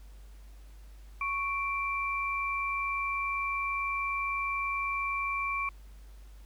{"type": "tone pair together", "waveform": "sine", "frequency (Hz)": [1108.7, 2349], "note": ["C#6", "D7"], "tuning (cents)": [0, 0], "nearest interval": "octave + minor second", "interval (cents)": 1300, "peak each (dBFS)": [-32, -32], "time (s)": [1.21, 5.69], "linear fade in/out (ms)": 2, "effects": ["added 50 Hz sine -47 dBFS peak until 6.45 s", "pink hiss -63 dBFS RMS until 6.45 s"]}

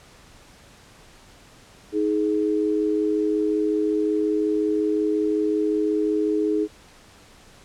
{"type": "tone pair together", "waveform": "sine", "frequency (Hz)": [315.1, 420.6], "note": ["D#4", "G#4"], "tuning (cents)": [22, 22], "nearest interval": "perfect fourth", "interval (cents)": 500, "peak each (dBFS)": -22, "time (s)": [1.92, 6.68], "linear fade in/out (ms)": 50, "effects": ["pink hiss -50 dBFS RMS until 7.64 s", "low-pass 9000 Hz 12 dB/octave"]}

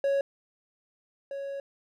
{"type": "tone pair in turn", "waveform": "triangle", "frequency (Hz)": [554.4, 554.4], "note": ["C#5", "C#5"], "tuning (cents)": [0, 0], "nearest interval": "unison", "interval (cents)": 0, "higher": "neither", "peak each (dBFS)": [-21, -31], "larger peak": "first", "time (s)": [[0.04, 0.21], [1.31, 1.6]], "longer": "second", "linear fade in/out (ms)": 2, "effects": []}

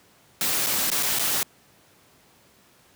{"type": "noise with dropouts", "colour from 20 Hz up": "white", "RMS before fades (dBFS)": -24, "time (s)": [0.41, 1.43], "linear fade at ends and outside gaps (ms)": 1, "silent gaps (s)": [[0.663, 0.668], [0.902, 0.916], [1.027, 1.031], [1.188, 1.194]], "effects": ["pink hiss -57 dBFS RMS until 2.95 s", "high-pass 100 Hz 12 dB/octave"]}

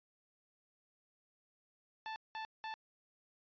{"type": "tone bursts", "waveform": "sawtooth", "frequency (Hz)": 880, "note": "A5", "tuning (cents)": 0, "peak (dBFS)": -37, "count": 3, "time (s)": [2.06, 2.74], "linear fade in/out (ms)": 0, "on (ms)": 100, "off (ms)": 190, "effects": ["resampled to 11025 Hz"]}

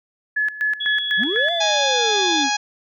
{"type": "tone with tremolo", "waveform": "sine", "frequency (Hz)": 1709, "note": "G#6", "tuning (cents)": 49, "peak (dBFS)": -17, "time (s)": [0.36, 1.6], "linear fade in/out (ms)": 10, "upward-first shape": "square", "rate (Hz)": 4, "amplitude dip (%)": 80}
{"type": "tone with pitch glide", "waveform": "sine", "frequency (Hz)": [3363, 3502], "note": ["G#7", "A7"], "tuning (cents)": [21, -9], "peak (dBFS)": -22, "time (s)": [0.8, 2.44], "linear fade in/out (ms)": 10, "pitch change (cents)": 70, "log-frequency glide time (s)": [1.33, 1.66]}
{"type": "linear two-way sweep", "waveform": "triangle", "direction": "up then down", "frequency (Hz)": [155.56, 698.5, 253.8], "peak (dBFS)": -20, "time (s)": [1.17, 2.5], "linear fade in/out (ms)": 50, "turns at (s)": 1.52}
{"type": "harmonic tone", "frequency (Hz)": 830.6, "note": "G#5", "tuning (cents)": 0, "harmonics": [1, 2, 3, 4, 5, 6, 7, 8], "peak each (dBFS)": [-22, -25, -27, -28, -29, -30, -30, -31], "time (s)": [1.6, 2.57], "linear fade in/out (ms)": 10}
{"effects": []}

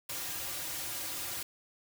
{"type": "noise with comb filter", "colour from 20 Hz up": "white", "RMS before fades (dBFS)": -38, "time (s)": [0.09, 1.43], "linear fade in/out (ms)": 5, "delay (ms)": 4.6, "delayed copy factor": -1, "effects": []}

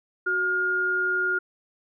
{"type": "tone pair together", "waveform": "sine", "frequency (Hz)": [370, 1418.9], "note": ["F#4", "F6"], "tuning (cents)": [0, 27], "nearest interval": "octave + major seventh", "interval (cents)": 2327, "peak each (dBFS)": [-31, -22], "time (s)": [0.26, 1.39], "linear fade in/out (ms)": 10, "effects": []}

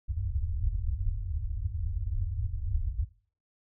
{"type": "low-pass noise", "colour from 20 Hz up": "white", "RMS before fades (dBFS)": -31, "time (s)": [0.08, 3.05], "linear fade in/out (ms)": 5, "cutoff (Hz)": 100, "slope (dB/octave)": 96, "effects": ["noise-tail reverb RT60 0.4 s tail -18 dB re dry"]}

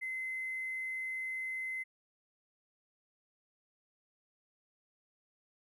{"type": "tone with hard clipping", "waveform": "triangle", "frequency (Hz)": 2055, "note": "C7", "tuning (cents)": -32, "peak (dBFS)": -36, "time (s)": [0.01, 1.84], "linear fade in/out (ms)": 20, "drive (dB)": 3, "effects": []}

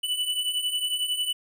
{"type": "beating tone pair", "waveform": "square", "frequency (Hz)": [2968, 2979], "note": ["F#7", "F#7"], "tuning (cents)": [5, 11], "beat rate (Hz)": 11, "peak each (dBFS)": [-32, -27], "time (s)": [0.03, 1.33], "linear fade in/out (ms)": 10, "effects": ["10-bit"]}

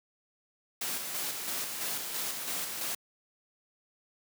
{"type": "noise with tremolo", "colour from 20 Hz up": "white", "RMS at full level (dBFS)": -34, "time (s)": [0.81, 2.95], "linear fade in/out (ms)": 5, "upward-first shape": "square", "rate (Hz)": 3, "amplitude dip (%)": 35, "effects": ["high-pass 150 Hz 12 dB/octave"]}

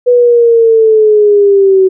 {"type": "linear sweep", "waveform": "sine", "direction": "down", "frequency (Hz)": [493.9, 374.7], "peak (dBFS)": -3, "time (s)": [0.06, 1.89], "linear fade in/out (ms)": 20, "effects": []}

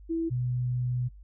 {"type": "tone pair in turn", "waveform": "sine", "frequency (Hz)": [329.6, 124.18], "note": ["E4", "B2"], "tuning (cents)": [0, 10], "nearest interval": "octave + perfect fourth", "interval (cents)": 1690, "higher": "first", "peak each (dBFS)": -26, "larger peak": "neither", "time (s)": [[0.09, 0.3], [0.3, 1.09]], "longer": "second", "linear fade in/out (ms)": 20, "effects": ["noise-tail reverb RT60 0.2 s tail -26 dB re dry", "added 50 Hz sine -46 dBFS peak until 1.23 s"]}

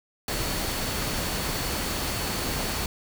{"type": "tone in noise", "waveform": "sine", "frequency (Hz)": 4435, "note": "C#8", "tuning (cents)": 0, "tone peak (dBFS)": -39, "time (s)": [0.28, 2.86], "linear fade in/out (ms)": 2, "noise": "pink", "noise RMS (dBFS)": -29, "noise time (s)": [0.28, 2.86], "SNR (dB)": -13, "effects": []}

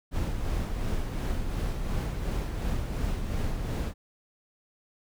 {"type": "noise with tremolo", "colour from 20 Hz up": "brown", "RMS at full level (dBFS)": -28, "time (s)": [0.11, 3.94], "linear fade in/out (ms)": 50, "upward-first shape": "sine", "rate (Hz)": 2.8, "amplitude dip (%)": 40, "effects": []}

